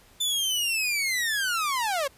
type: linear sweep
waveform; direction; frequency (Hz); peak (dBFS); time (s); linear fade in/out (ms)
sawtooth; down; 3541 to 524; -21; 0.2-2.08; 10
effects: pink hiss -56 dBFS RMS until 2.17 s + resampled to 32000 Hz